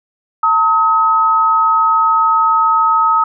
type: tone pair together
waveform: sine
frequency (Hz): 900.1 / 1273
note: A5 / D#6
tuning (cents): +39 / +39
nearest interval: tritone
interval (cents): 600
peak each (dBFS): -15 / -10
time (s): 0.43-3.24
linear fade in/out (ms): 5
effects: none